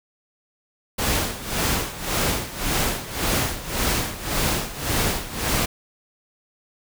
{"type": "noise with tremolo", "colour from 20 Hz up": "pink", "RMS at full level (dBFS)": -21, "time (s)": [0.98, 5.66], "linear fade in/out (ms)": 10, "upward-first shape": "sine", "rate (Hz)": 1.8, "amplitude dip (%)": 80, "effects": []}